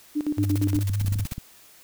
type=tone with tremolo; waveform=sine; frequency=298 Hz; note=D4; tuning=25 cents sharp; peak=-21 dBFS; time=0.15-0.84 s; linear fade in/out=20 ms; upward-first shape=square; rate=8.6 Hz; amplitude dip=80%
type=tone with vibrato; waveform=sine; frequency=100 Hz; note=G2; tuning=35 cents sharp; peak=-22 dBFS; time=0.37-1.25 s; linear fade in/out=20 ms; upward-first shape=square; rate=5.3 Hz; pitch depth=39 cents each way
type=noise bursts; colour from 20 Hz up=white; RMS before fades=-37 dBFS; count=15; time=0.43-1.335 s; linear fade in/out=0 ms; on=23 ms; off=40 ms
type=clicks; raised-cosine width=5 ms; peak=-20 dBFS; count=11; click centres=0.758 / 0.898 / 1.013 / 1.048 / 1.082 / 1.122 / 1.157 / 1.195 / 1.254 / 1.321 / 1.381 s
effects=white hiss -52 dBFS RMS until 1.83 s